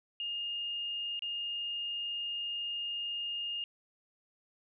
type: tone with dropouts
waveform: sine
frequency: 2833 Hz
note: F7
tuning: 24 cents sharp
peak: -34 dBFS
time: 0.2-3.64 s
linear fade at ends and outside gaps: 1 ms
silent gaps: 1.193-1.222 s
effects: none